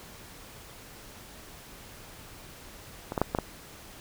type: clicks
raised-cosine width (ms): 1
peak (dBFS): -19 / -13 / -8 / -12 / -12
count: 5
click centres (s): 3.121 / 3.178 / 3.216 / 3.349 / 3.387
effects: pink hiss -48 dBFS RMS until 4 s